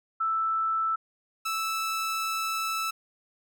sine / sawtooth tone pair in turn, 1321 / 1314.7 Hz, E6 / E6, +3 / -5 cents, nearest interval unison, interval 8 cents, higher first, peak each -24 dBFS, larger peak neither, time 0.2-0.96 / 1.45-2.91 s, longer second, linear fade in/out 10 ms, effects none

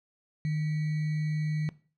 sine tone with sample-and-hold, 153.4 Hz, D#3, 24 cents flat, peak -26 dBFS, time 0.45-1.69 s, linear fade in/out 0 ms, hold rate 2100 Hz, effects noise-tail reverb RT60 0.4 s tail -19 dB re dry + low-pass 4000 Hz 12 dB/octave

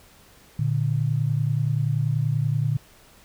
sine tone pair together, 116.54 / 146.98 Hz, A#2 / D3, 0 / +2 cents, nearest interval major third, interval 402 cents, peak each -23 dBFS, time 0.59-2.77 s, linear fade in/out 5 ms, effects pink hiss -53 dBFS RMS until 3.24 s

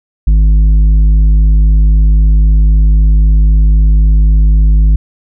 sine tone with tanh clipping, 51.91 Hz, G#1, in tune, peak -5 dBFS, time 0.27-4.96 s, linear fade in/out 5 ms, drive 7 dB, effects none

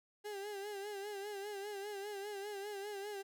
35% pulse tone with vibrato, 405.6 Hz, G#4, 41 cents flat, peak -40 dBFS, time 0.24-3.23 s, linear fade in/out 20 ms, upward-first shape sine, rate 5 Hz, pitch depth 69 cents each way, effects none

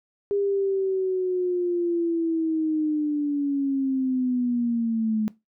sine linear sweep, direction down, 404.7 to 213.3 Hz, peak -21 dBFS, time 0.31-5.28 s, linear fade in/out 0 ms, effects noise-tail reverb RT60 0.2 s tail -19 dB re dry

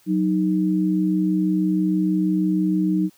sine tone pair together, 184.84 / 311.1 Hz, F#3 / D#4, -1 / 0 cents, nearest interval major sixth, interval 901 cents, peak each -20 dBFS, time 0.06-3.1 s, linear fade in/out 50 ms, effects white hiss -57 dBFS RMS until 3.17 s

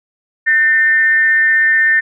sine tone with amplitude modulation, 1804 Hz, A6, 43 cents sharp, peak -6 dBFS, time 0.46-2.01 s, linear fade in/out 20 ms, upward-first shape sine, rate 295 Hz, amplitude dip 55%, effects none

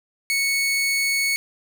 sawtooth tone, 2213 Hz, C#7, 3 cents flat, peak -16 dBFS, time 0.3-1.36 s, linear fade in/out 0 ms, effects none

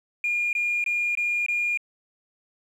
sine tone bursts, 2419 Hz, D#7, 49 cents flat, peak -21 dBFS, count 5, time 0.24-1.774 s, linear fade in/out 2 ms, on 290 ms, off 21 ms, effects tanh soft clip ceiling -18 dBFS + 9-bit

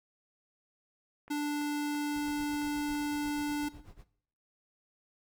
click train, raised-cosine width 0.5 ms, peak -37 dBFS, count 6, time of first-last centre 1.28-2.952 s, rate 2.99 Hz
square tone, 293.7 Hz, D4, in tune, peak -31 dBFS, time 1.3-3.69 s, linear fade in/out 10 ms
brown noise with tremolo, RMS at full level -48 dBFS, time 2.13-4.05 s, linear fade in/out 50 ms, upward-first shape sine, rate 8.1 Hz, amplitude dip 90%
effects noise-tail reverb RT60 0.6 s tail -17 dB re dry

